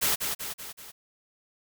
white noise with echo, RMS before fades -25 dBFS, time 0.01-0.16 s, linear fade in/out 20 ms, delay 190 ms, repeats 4, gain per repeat -5 dB, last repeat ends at 0.92 s, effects none

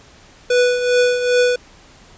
square tone with tremolo, 492.8 Hz, B4, 4 cents flat, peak -11 dBFS, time 0.5-1.56 s, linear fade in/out 5 ms, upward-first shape triangle, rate 2.5 Hz, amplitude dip 65%, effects pink hiss -46 dBFS RMS until 2.17 s + resampled to 16000 Hz

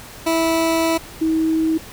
20% pulse / sine tone pair in turn, 327.6 / 320.1 Hz, E4 / D#4, -11 / +49 cents, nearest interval unison, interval 40 cents, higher first, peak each -11 / -15 dBFS, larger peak first, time 0.26-0.98 / 1.21-1.78 s, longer first, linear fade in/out 10 ms, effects pink hiss -38 dBFS RMS until 1.92 s

